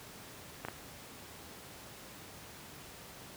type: clicks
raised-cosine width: 0.5 ms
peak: -22 dBFS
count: 2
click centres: 0.65 / 0.685 s
effects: pink hiss -50 dBFS RMS until 3.36 s + high-pass 80 Hz 12 dB/octave